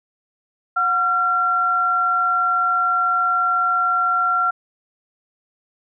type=tone pair together; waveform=sine; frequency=729.8 / 1369 Hz; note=F#5 / F6; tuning=-24 / -35 cents; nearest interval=major seventh; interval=1089 cents; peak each=-25 / -16 dBFS; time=0.76-4.51 s; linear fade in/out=10 ms; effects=none